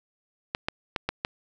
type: clicks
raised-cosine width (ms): 0.3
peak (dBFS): -10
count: 5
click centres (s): 0.549 / 0.685 / 0.962 / 1.09 / 1.249
effects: none